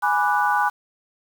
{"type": "chord", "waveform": "sine", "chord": "G# half-diminished seventh", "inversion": "none", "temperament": "equal", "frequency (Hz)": [830.6, 987.8, 1174.7, 1480], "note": ["G#5", "B5", "D6", "F#6"], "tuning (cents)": [0, 0, 0, 0], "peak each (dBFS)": [-21, -23, -25, -23], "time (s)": [0.02, 0.7], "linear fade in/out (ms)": 20, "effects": ["7-bit"]}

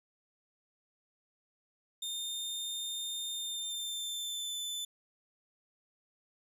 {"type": "tone with pitch glide", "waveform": "sawtooth", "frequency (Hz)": [3633, 3519], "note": ["A#7", "A7"], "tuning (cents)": [-45, 0], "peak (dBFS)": -33, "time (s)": [2.02, 4.85], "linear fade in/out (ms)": 5, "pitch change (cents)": -55, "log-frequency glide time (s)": [3.31, 4.57], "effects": ["resampled to 32000 Hz", "12-bit"]}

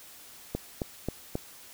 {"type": "click train", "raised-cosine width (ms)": 2, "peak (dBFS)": -16, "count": 4, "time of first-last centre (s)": [0.55, 1.354], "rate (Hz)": 3.73, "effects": ["white hiss -50 dBFS RMS until 1.73 s"]}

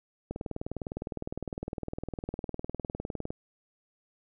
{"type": "click train", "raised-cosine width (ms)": 2, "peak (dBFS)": -21, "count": 60, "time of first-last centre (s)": [0.31, 3.305], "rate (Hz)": 19.7, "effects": []}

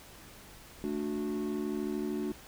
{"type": "chord", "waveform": "triangle", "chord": "D major", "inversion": "second", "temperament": "equal with one note detuned", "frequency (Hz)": [220, 293.7, 366.4], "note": ["A3", "D4", "F#4"], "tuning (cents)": [0, 0, -17], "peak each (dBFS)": -34, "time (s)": [0.84, 2.32], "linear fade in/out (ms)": 0, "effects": ["pink hiss -52 dBFS RMS until 2.47 s"]}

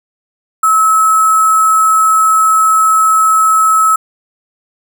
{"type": "tone with sample-and-hold", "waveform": "sine", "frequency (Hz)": 1295, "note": "E6", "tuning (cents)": -31, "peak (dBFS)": -6, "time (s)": [0.63, 3.96], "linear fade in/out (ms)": 5, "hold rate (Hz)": 8820, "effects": []}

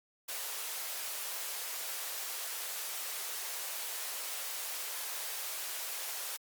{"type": "high-pass noise", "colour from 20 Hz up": "white", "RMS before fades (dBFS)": -39, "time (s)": [0.28, 6.37], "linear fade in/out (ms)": 10, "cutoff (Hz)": 460, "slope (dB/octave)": 24, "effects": ["Opus 48 kbps"]}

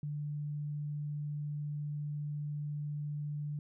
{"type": "tone", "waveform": "sine", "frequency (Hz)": 147.6, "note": "D3", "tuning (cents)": 9, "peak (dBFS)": -35, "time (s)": [0.03, 3.59], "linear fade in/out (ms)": 2, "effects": []}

